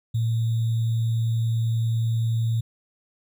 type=tone with sample-and-hold; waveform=sine; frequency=113.8 Hz; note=A#2; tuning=41 cents flat; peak=-20 dBFS; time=0.14-2.61 s; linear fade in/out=10 ms; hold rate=3675 Hz; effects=none